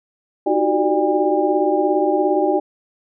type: tone cluster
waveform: sine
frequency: 312.4 / 364.8 / 382 / 595 / 806 Hz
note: D#4 / F#4 / G4 / D5 / G5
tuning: +7 / -24 / -45 / +22 / +48 cents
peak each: -21 dBFS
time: 0.46-2.6 s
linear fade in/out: 10 ms
effects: none